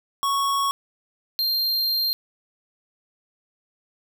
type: tone pair in turn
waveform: square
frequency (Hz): 1108.7 / 4186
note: C#6 / C8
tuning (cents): 0 / 0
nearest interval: octave + major seventh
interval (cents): 2300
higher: second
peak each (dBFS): -21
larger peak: neither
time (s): 0.23-0.71 / 1.39-2.13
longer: second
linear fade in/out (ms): 0
effects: none